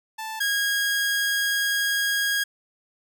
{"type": "tone pair in turn", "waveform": "sawtooth", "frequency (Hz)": [880, 1638.3], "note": ["A5", "G#6"], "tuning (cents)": [0, -24], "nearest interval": "major seventh", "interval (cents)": 1076, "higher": "second", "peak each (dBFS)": [-27, -18], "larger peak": "second", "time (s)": [[0.18, 0.4], [0.4, 2.44]], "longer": "second", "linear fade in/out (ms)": 10, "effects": []}